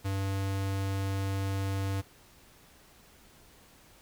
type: tone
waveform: square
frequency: 97.4 Hz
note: G2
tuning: 11 cents flat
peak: -30 dBFS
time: 0.04-2.02 s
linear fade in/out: 20 ms
effects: pink hiss -58 dBFS RMS until 4.01 s